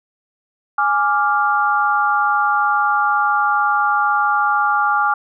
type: chord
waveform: sine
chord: D diminished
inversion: second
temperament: equal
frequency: 830.6 / 1174.7 / 1396.9 Hz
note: Ab5 / D6 / F6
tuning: 0 / 0 / 0 cents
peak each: -18 dBFS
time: 0.78-5.14 s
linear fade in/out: 5 ms
effects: none